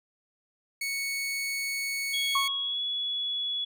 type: tone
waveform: sawtooth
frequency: 2217 Hz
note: C#7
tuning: in tune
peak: -26 dBFS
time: 0.81-2.48 s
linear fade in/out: 5 ms
type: tone with pitch glide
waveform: sine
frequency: 3326 to 3390 Hz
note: G#7 to G#7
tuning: +2 to +35 cents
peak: -28 dBFS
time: 2.13-3.65 s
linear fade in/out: 10 ms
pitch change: +33 cents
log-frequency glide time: 2.59-2.82 s
type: tone with exponential decay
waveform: sine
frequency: 1100 Hz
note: C#6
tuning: 14 cents flat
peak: -22 dBFS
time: 2.35-2.75 s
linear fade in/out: 5 ms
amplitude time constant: 85 ms
effects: none